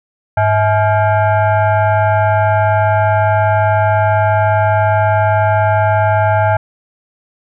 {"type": "tone with frequency modulation", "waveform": "sine", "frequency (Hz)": 102.8, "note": "G#2", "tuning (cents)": -17, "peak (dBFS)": -9, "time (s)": [0.37, 6.57], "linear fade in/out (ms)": 5, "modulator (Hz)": 749, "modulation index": 1.4, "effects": []}